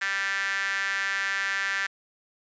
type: tone with high-pass filter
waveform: sawtooth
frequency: 196 Hz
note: G3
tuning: in tune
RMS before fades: -28 dBFS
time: 0.01-1.87 s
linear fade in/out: 10 ms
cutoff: 1700 Hz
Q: 5.4
effects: resampled to 16000 Hz